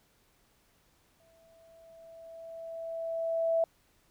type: tone with exponential growth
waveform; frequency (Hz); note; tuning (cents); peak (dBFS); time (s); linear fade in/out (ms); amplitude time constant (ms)
sine; 659.3; E5; 0; -23; 1.2-3.64; 2; 530
effects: pink hiss -68 dBFS RMS until 4.1 s